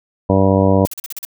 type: harmonic tone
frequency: 96.5 Hz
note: G2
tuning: 27 cents flat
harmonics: 1 / 2 / 3 / 4 / 5 / 6 / 7 / 8 / 9 / 10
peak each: -16 / -16 / -18 / -23 / -18 / -18 / -23 / -30 / -32 / -23 dBFS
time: 0.29-0.86 s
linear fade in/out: 10 ms
type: noise bursts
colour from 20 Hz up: blue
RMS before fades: -27 dBFS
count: 7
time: 0.85-1.251 s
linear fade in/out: 2 ms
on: 23 ms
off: 40 ms
effects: none